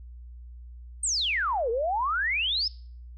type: exponential two-way sweep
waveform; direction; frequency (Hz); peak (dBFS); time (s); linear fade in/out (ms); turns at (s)
sine; down then up; 8870 to 440 to 5330; -24; 1.03-2.68; 5; 1.7
effects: noise-tail reverb RT60 0.5 s tail -23 dB re dry + added 60 Hz sine -41 dBFS peak until 3.17 s